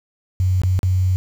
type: tone with dropouts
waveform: sine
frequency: 92.5 Hz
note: F#2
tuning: in tune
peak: -14 dBFS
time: 0.4-1.16 s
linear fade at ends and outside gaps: 0 ms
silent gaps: 0.617-0.635 / 0.791-0.831 s
effects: 7-bit